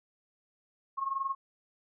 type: tone with amplitude modulation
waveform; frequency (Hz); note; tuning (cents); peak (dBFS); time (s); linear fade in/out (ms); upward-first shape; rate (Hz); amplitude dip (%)
sine; 1085; C#6; -37; -27; 0.97-1.35; 20; sine; 21.4; 75
effects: none